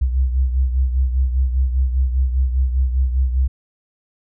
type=beating tone pair; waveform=sine; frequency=63.9 / 68.9 Hz; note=C2 / C#2; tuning=-40 / -10 cents; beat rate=5 Hz; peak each=-15 / -23 dBFS; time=0.01-3.48 s; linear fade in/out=10 ms; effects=none